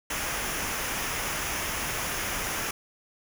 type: noise with comb filter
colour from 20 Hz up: pink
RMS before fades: -31 dBFS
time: 0.1-2.71 s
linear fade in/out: 5 ms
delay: 0.24 ms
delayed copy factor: -0.55
effects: none